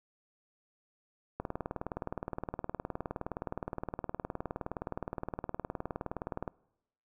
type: click train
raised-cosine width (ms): 1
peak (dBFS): -21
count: 99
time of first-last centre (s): 1.4-6.478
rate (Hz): 19.3
effects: noise-tail reverb RT60 0.9 s tail -25 dB re dry